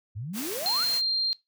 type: exponential sweep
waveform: sine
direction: up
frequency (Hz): 93.4 to 1568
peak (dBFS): -32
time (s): 0.15-0.85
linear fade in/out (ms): 20
type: high-pass noise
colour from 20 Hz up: white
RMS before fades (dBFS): -35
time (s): 0.33-1.02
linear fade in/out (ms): 50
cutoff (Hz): 110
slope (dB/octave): 48
type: tone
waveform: sine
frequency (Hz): 4186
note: C8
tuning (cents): 0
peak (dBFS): -23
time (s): 0.66-1.33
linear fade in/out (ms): 0
effects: noise-tail reverb RT60 0.2 s tail -20 dB re dry